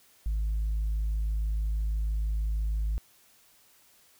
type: tone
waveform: sine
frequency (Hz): 53.1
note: G#1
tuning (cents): +39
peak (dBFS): -24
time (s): 0.26-2.98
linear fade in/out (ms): 0
effects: tanh soft clip ceiling -24 dBFS + white hiss -61 dBFS RMS until 4.19 s